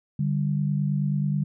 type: tone pair together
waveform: sine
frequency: 146.83 / 196.18 Hz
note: D3 / G3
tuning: 0 / +2 cents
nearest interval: perfect fourth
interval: 502 cents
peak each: -23 / -27 dBFS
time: 0.19-1.44 s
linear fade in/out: 5 ms
effects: none